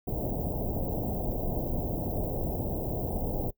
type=band-stop noise; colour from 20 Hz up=pink; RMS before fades=-31 dBFS; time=0.07-3.51 s; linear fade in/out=10 ms; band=760 to 16000 Hz; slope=48 dB/octave; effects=noise-tail reverb RT60 0.1 s tail -21 dB re dry